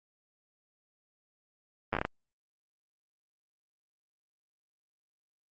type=slowing click train; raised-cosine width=0.5 ms; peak=-14 dBFS; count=7; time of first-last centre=1.93-2.051 s; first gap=9 ms; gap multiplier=1.32; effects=Opus 32 kbps